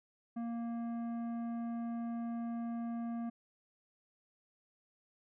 sine tone with tanh clipping, 233.1 Hz, A#3, in tune, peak -38 dBFS, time 0.36-3.3 s, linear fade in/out 10 ms, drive 11 dB, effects none

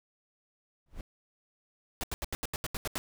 brown noise with exponential growth, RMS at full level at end -34 dBFS, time 0.86-1.01 s, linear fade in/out 2 ms, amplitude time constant 32 ms
pink noise bursts, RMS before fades -34 dBFS, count 10, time 2.01-2.98 s, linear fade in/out 0 ms, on 25 ms, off 80 ms
effects none

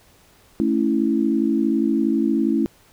sine chord, A major, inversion none, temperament equal, 220 / 277.2 / 329.6 Hz, A3 / C#4 / E4, 0 / 0 / 0 cents, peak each -21 dBFS, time 0.6-2.66 s, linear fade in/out 0 ms, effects pink hiss -54 dBFS RMS until 2.92 s

